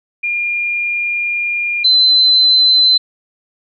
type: tone pair in turn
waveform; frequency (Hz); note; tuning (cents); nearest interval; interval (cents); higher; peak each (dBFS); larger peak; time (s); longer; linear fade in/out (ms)
sine; 2410 / 4053; D7 / B7; +44 / +44; major sixth; 900; second; -15 / -7; second; 0.23-1.84 / 1.84-2.98; first; 10
effects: none